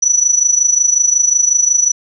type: tone with amplitude modulation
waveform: sine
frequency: 5920 Hz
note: F#8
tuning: in tune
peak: -6 dBFS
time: 0.02-1.92 s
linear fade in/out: 10 ms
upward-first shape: sine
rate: 25.5 Hz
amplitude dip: 75%
effects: none